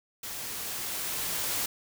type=noise with level ramp; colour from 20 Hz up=white; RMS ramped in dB=-38 to -30 dBFS; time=0.23-1.66 s; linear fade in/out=5 ms; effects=none